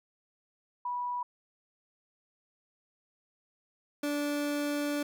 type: tone pair in turn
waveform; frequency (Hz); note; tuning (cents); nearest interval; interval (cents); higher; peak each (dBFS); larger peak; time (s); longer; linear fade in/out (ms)
sine / 30% pulse; 979 / 291.1; B5 / D4; -15 / -15; octave + major sixth; 2100; first; -31 / -27; second; 0.85-1.23 / 4.03-5.03; second; 5
effects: none